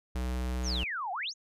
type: tone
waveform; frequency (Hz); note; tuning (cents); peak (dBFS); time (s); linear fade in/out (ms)
square; 62.5; B1; +21; -31; 0.15-0.84; 5
type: exponential two-way sweep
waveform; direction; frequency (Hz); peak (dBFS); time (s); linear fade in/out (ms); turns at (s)
sine; down then up; 6970 to 694 to 6970; -32; 0.63-1.34; 50; 1.12
effects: resampled to 32000 Hz